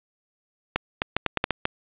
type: clicks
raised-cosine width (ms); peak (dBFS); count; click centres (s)
0.3; -5; 8; 0.76 / 1.019 / 1.166 / 1.263 / 1.373 / 1.441 / 1.507 / 1.654
effects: resampled to 8000 Hz + 7-bit